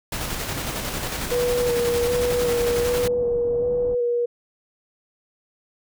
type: noise with tremolo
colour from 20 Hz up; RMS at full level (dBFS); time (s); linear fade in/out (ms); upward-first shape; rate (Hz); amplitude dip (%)
pink; -27; 0.12-3.08; 5; square; 11; 30
type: tone with vibrato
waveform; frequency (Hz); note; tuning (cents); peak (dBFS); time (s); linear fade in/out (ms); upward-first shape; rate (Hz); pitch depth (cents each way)
sine; 483.4; B4; -37; -19; 1.31-4.26; 10; square; 1.3; 17
type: low-pass noise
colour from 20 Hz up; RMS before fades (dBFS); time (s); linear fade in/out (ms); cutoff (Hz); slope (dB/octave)
pink; -36; 2.17-3.95; 5; 780; 24
effects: none